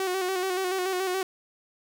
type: tone with vibrato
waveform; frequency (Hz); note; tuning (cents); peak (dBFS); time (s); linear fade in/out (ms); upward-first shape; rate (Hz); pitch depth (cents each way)
sawtooth; 372.6; F#4; +12; -22; 0-1.23; 2; square; 7; 43
effects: none